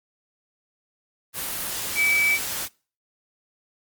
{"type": "tone in noise", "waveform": "sine", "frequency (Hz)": 2300, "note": "D7", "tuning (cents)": -37, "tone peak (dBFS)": -18, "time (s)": [1.95, 2.39], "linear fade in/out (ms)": 50, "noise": "white", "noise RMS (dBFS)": -29, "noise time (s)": [1.33, 2.69], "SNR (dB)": 8, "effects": ["noise-tail reverb RT60 0.4 s tail -25 dB re dry", "Opus 24 kbps"]}